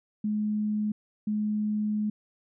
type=tone pair in turn; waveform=sine; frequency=211.5 / 211.5 Hz; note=G#3 / G#3; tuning=+32 / +32 cents; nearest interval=unison; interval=0 cents; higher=neither; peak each=-25 dBFS; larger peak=neither; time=0.24-0.92 / 1.27-2.1 s; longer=second; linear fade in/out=5 ms; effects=none